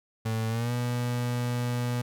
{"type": "tone with pitch glide", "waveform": "35% pulse", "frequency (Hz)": [111.7, 121.81], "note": ["A2", "B2"], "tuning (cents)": [27, -23], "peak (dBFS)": -25, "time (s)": [0.25, 2.02], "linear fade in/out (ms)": 10, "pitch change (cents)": 150, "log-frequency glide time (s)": [0.48, 0.72], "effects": []}